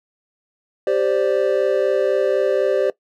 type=chord; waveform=triangle; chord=G suspended fourth; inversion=none; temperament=equal; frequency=392 / 523.3 / 587.3 Hz; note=G4 / C5 / D5; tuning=0 / 0 / 0 cents; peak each=-18 dBFS; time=0.87-2.9 s; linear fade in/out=2 ms; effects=noise-tail reverb RT60 0.1 s tail -19 dB re dry